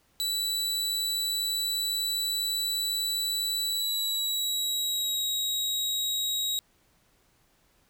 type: tone with pitch glide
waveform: sawtooth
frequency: 3951 to 3812 Hz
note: B7 to A#7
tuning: 0 to +38 cents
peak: -24 dBFS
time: 0.2-6.59 s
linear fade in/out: 0 ms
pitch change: -62 cents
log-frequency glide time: 3.63-5.25 s
effects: pink hiss -66 dBFS RMS until 7.89 s